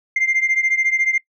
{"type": "beating tone pair", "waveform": "sine", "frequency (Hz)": [2093, 2107], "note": ["C7", "C7"], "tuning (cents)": [0, 12], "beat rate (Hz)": 14, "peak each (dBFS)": [-16, -19], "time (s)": [0.16, 1.18], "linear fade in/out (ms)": 5, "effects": ["noise-tail reverb RT60 0.1 s tail -22 dB re dry", "tanh soft clip ceiling -11 dBFS"]}